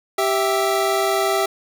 25% pulse tone pair together, 391.1 / 659.3 Hz, G4 / E5, -4 / 0 cents, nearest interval major sixth, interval 904 cents, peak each -16 / -17 dBFS, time 0.18-1.46 s, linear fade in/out 5 ms, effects none

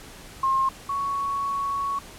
sine tone pair in turn, 1068 / 1113 Hz, C6 / C#6, +35 / +7 cents, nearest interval minor second, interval 72 cents, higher second, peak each -19 / -24 dBFS, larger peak first, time 0.43-0.69 / 0.89-1.99 s, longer second, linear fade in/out 5 ms, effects pink hiss -44 dBFS RMS until 2.18 s + low-pass 12000 Hz 12 dB/octave

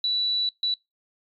sine tone bursts at uneven times, 3947 Hz, B7, 2 cents flat, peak -21 dBFS, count 2, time 0.04-0.49 / 0.63-0.74 s, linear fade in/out 2 ms, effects noise-tail reverb RT60 0.2 s tail -23 dB re dry + MP3 96 kbps

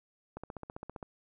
click train, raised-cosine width 1 ms, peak -27 dBFS, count 11, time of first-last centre 0.37-1.028 s, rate 15.2 Hz, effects none

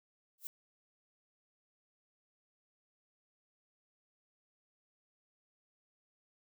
violet noise with exponential growth, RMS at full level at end -37 dBFS, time 0.38-0.47 s, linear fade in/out 1 ms, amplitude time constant 18 ms, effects none

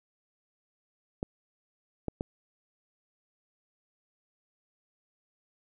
clicks, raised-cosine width 2 ms, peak -18 dBFS, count 3, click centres 1.229 / 2.083 / 2.209 s, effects none

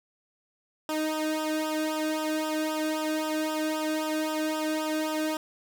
sawtooth tone with flanger, 310.7 Hz, D#4, 2 cents flat, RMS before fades -29 dBFS, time 0.89-5.37 s, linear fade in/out 2 ms, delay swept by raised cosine 0.46 to 1 ms, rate 3.8 Hz, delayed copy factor -0.95, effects none

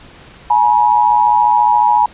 sine tone pair together, 846 / 960.4 Hz, G#5 / B5, +32 / -49 cents, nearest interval major second, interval 219 cents, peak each -11 dBFS, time 0.5-2.06 s, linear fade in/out 5 ms, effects pink hiss -40 dBFS RMS until 2.13 s + resampled to 8000 Hz

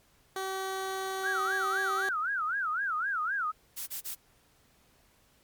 15% pulse tone with pitch glide, 382.3 to 385.8 Hz, G4 to G4, -43 to -28 cents, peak -26 dBFS, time 0.36-2.09 s, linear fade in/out 2 ms, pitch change +15 cents, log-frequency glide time 1.36-1.85 s
sine tone with vibrato, 1423 Hz, F6, 32 cents sharp, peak -28 dBFS, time 1.23-3.52 s, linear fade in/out 20 ms, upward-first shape sine, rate 3.9 Hz, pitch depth 260 cents each way
blue noise bursts, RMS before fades -37 dBFS, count 3, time 3.76-4.152 s, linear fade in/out 20 ms, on 110 ms, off 31 ms
effects pink hiss -65 dBFS RMS until 5.43 s + MP3 96 kbps

